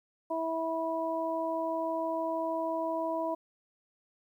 harmonic tone, 326.1 Hz, E4, 19 cents flat, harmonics 1 / 2 / 3, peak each -36 / -32 / -35 dBFS, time 0.3-3.35 s, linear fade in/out 10 ms, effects 11-bit

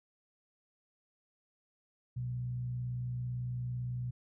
sine tone with frequency modulation, 123.47 Hz, B2, in tune, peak -34 dBFS, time 2.16-4.11 s, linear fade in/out 10 ms, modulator 57.9 Hz, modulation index 0.28, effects none

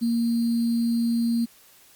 sine tone with sample-and-hold, 233.1 Hz, A#3, in tune, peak -20 dBFS, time 0.01-1.46 s, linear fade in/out 20 ms, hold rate 4410 Hz, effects white hiss -54 dBFS RMS until 1.95 s + Opus 48 kbps

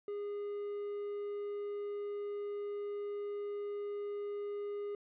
triangle tone, 409.7 Hz, G#4, 24 cents flat, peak -35 dBFS, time 0.08-4.95 s, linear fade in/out 2 ms, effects resampled to 8000 Hz

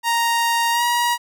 sawtooth tone with pitch glide, 932.3 to 956.3 Hz, A#5 to A#5, 0 to +44 cents, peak -13 dBFS, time 0.03-1.18 s, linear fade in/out 50 ms, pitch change +44 cents, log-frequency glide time 0.71-0.83 s, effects none

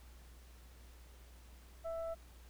sine tone with frequency modulation, 659.3 Hz, E5, in tune, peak -38 dBFS, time 1.84-2.15 s, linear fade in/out 20 ms, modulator 664 Hz, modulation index 0.45, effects added 60 Hz sine -55 dBFS peak until 2.49 s + pink hiss -64 dBFS RMS until 2.49 s

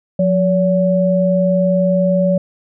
sine tone pair together, 179.3 / 569.2 Hz, F3 / C#5, +46 / +46 cents, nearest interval octave + minor sixth, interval 2000 cents, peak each -14 dBFS, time 0.19-2.38 s, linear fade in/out 5 ms, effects none

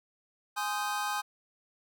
square chord, Ab major seventh, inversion none, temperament just, 830.6 / 1038.3 / 1245.9 / 1557.4 Hz, Ab5 / C6 / Eb6 / G6, 0 / -14 / +2 / -12 cents, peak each -35 / -39 / -37 / -38 dBFS, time 0.56-1.22 s, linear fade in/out 20 ms, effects none

